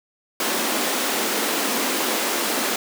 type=high-pass noise; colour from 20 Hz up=pink; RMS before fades=-23 dBFS; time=0.4-2.76 s; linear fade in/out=2 ms; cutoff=220 Hz; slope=48 dB/octave; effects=none